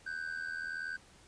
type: ring-modulated tone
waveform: triangle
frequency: 1549 Hz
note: G6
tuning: 21 cents flat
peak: -32 dBFS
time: 0.06-0.97 s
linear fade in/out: 10 ms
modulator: 40.5 Hz
effects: pink hiss -60 dBFS RMS until 1.27 s + resampled to 22050 Hz